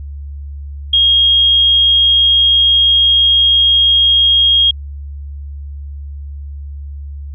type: tone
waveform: sine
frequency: 3257 Hz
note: G#7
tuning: 34 cents flat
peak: -7 dBFS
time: 0.93-4.71 s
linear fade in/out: 5 ms
effects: added 71 Hz sine -24 dBFS peak until 7.34 s